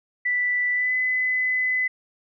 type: tone with pitch glide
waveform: sine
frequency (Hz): 1975.5 to 2014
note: B6 to B6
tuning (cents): 0 to +33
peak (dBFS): -20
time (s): 0.25-1.88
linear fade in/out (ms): 10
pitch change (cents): +33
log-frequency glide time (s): 0.73-0.94
effects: none